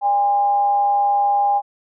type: tone with amplitude modulation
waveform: sine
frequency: 811 Hz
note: G#5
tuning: 41 cents flat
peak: -12 dBFS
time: 0.01-1.62 s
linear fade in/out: 50 ms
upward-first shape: sine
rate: 225 Hz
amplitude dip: 40%
effects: none